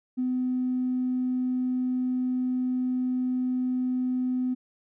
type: tone with tanh clipping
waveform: triangle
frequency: 253.2 Hz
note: B3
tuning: 43 cents sharp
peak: -24 dBFS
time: 0.17-4.55 s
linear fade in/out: 20 ms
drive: 4 dB
effects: none